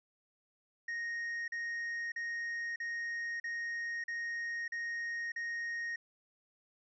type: tone bursts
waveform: triangle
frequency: 1864.7 Hz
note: A#6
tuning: in tune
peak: -34 dBFS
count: 8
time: 0.88-5.96 s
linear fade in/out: 5 ms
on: 600 ms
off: 40 ms
effects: resampled to 16000 Hz